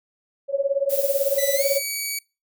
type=tone with tremolo; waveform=sine; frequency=554.4 Hz; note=C#5; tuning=in tune; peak=-15 dBFS; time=0.48-1.82 s; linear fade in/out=50 ms; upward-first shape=triangle; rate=18 Hz; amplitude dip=100%
type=noise; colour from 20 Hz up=violet; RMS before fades=-28 dBFS; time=0.89-1.79 s; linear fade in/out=20 ms
type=tone with pitch glide; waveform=10% pulse; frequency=1985 to 2267 Hz; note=B6 to C#7; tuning=+8 to +38 cents; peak=-17 dBFS; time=1.38-2.19 s; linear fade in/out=5 ms; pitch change=+230 cents; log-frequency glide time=1.55-1.64 s
effects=noise-tail reverb RT60 0.3 s tail -26 dB re dry